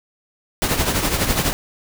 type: noise with tremolo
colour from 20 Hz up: pink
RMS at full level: -17 dBFS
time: 0.62-1.53 s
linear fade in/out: 0 ms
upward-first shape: triangle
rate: 12 Hz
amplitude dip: 65%
effects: none